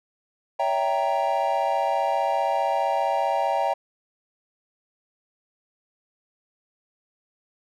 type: chord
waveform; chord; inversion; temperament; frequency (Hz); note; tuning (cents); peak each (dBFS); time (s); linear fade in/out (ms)
triangle; C# diminished seventh; none; equal with one note detuned; 564.1 / 659.3 / 784 / 932.3; C#5 / E5 / G5 / Bb5; +30 / 0 / 0 / 0; -26 / -25 / -23 / -25; 0.59-3.74; 10
effects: none